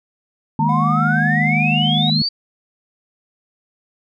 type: exponential sweep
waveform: sine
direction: up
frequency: 880 to 4699 Hz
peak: -17 dBFS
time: 0.59-2.29 s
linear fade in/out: 10 ms
type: chord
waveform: sine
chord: D# suspended fourth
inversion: none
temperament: equal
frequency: 155.56 / 207.7 / 233.1 Hz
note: D#3 / G#3 / A#3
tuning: 0 / 0 / 0 cents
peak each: -18 / -22 / -22 dBFS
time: 0.59-2.22 s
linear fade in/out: 2 ms
type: tone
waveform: triangle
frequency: 726 Hz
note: F#5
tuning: 33 cents flat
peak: -21 dBFS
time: 0.69-2.1 s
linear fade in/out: 2 ms
effects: none